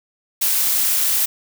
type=noise; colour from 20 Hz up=blue; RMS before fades=-18 dBFS; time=0.41-1.26 s; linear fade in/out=10 ms; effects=none